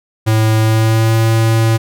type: tone with pitch glide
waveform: square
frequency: 110 to 112.64 Hz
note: A2 to A2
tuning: 0 to +41 cents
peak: -10 dBFS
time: 0.26-1.78 s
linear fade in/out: 20 ms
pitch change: +41 cents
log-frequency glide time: 0.6-1.15 s
effects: none